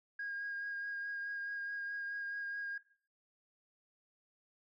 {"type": "tone with vibrato", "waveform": "sine", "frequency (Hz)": 1629, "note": "G#6", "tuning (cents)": -34, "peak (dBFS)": -37, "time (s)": [0.19, 2.78], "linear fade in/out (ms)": 5, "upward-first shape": "sine", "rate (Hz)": 4.7, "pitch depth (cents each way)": 14, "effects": ["noise-tail reverb RT60 0.5 s tail -19 dB re dry", "tanh soft clip ceiling -34 dBFS"]}